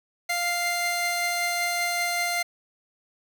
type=tone pair together; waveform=sawtooth; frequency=699.4 / 2093 Hz; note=F5 / C7; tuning=+2 / 0 cents; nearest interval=octave + perfect fifth; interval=1898 cents; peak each=-24 / -23 dBFS; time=0.29-2.43 s; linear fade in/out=10 ms; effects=none